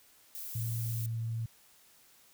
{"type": "noise", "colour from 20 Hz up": "violet", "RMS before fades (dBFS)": -42, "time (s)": [0.35, 1.06], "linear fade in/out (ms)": 0}
{"type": "tone with pitch glide", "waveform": "sine", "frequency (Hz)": [114.8, 113.94], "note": ["A#2", "A#2"], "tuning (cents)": [-26, -39], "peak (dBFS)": -32, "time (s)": [0.55, 1.46], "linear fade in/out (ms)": 5, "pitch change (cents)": -13, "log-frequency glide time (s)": [0.84, 1.12]}
{"effects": ["white hiss -62 dBFS RMS until 2.33 s"]}